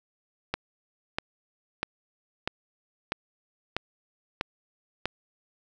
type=click train; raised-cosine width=0.3 ms; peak=-11 dBFS; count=8; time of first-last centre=0.54-5.056 s; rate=1.55 Hz; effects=none